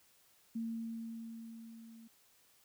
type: tone with level ramp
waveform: sine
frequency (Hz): 227.5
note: A#3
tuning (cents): -42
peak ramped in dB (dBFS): -35 to -53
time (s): 0.55-2.08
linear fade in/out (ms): 10
effects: white hiss -68 dBFS RMS until 2.64 s